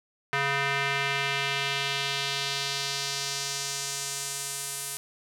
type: tone with band-pass filter sweep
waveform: square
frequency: 139.4 Hz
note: C#3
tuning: 10 cents sharp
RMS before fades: -30 dBFS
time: 0.33-4.97 s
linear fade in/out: 0 ms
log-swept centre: 1800 to 10000 Hz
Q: 1.5
effects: none